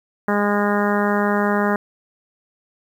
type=harmonic tone; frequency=205.1 Hz; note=G#3; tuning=21 cents flat; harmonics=1 / 2 / 3 / 4 / 5 / 6 / 7 / 8 / 9; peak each=-20 / -23 / -25 / -26 / -27 / -28 / -28 / -29 / -30 dBFS; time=0.28-1.76 s; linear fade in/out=2 ms; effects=8-bit